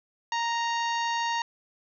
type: harmonic tone with a mistuned harmonic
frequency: 932.3 Hz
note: A#5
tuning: in tune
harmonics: 1 / 2 / 3 / 4 / 5 / 6 / 7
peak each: -27 / -33 / -37 / -39 / -41 / -43 / -44 dBFS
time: 0.32-1.42 s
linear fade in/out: 2 ms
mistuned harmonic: 5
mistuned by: -58 cents
effects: none